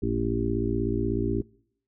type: harmonic tone with a mistuned harmonic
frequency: 56.4 Hz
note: A1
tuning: 44 cents sharp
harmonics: 1 / 2 / 4 / 5 / 6 / 7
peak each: -31 / -31 / -31 / -31 / -31 / -31 dBFS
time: 0.02-1.42 s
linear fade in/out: 10 ms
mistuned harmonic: 1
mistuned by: -140 cents
effects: noise-tail reverb RT60 0.7 s tail -25 dB re dry